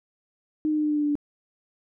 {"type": "tone with pitch steps", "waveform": "sine", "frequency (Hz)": [307.5, 305.2, 302.9, 300.7, 298.4, 296.2, 294, 291.8], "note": ["D#4", "D#4", "D#4", "D4", "D4", "D4", "D4", "D4"], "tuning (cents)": [-20, -33, -46, 41, 28, 15, 2, -11], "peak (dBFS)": -21, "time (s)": [0.65, 1.154], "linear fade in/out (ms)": 0, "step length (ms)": 63, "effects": []}